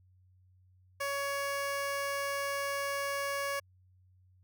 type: tone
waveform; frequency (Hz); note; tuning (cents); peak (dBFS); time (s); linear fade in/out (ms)
15% pulse; 560; C#5; +18; -26; 1-3.6; 10
effects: added 92 Hz sine -61 dBFS peak until 4.43 s